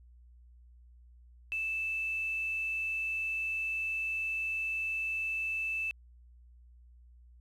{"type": "tone with quantisation", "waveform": "sine", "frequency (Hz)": 2637, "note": "E7", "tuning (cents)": 0, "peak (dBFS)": -31, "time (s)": [1.52, 5.91], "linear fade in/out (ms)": 0, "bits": 9, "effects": ["added 60 Hz sine -54 dBFS peak until 7.4 s", "resampled to 32000 Hz"]}